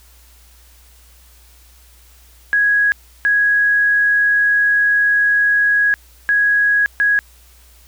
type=tone bursts at uneven times; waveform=sine; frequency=1661.2 Hz; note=G#6; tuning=in tune; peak=-11 dBFS; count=4; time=2.53-2.92 / 3.25-5.94 / 6.29-6.86 / 7-7.19 s; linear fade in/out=0 ms; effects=added 60 Hz sine -46 dBFS peak until 7.87 s + white hiss -50 dBFS RMS until 7.87 s